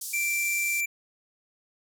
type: band-pass noise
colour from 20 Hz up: white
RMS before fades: -36 dBFS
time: 0.01-0.81 s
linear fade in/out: 5 ms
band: 5200 to 13000 Hz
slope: 24 dB/octave
type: tone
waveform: square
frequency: 2349 Hz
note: D7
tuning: in tune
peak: -26 dBFS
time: 0.13-0.86 s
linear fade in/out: 10 ms
effects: none